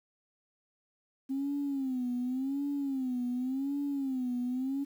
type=tone with vibrato; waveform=sine; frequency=264.4 Hz; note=C4; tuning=18 cents sharp; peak=-29 dBFS; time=1.29-4.85 s; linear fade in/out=20 ms; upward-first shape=sine; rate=0.89 Hz; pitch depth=130 cents each way; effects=tanh soft clip ceiling -26 dBFS + 10-bit